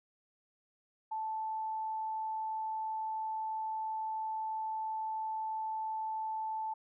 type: tone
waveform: sine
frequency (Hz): 877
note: A5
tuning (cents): -6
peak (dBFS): -34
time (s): 1.11-6.74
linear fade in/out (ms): 10
effects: none